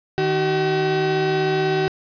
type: tone pair together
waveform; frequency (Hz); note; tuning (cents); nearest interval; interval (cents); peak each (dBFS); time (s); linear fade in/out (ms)
35% pulse; 155.56 / 380.8; D#3 / F#4; 0 / +50; octave + minor third; 1550; -23 / -17; 0.18-1.88; 0
effects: resampled to 11025 Hz + 7-bit